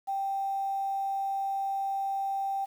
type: tone with quantisation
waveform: sine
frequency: 784 Hz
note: G5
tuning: in tune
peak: -28 dBFS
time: 0.07-2.66 s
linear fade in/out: 20 ms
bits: 9
effects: none